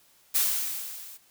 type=noise with level ramp; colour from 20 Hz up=blue; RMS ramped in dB=-22 to -46 dBFS; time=0.34-1.18 s; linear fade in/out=20 ms; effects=white hiss -61 dBFS RMS until 1.3 s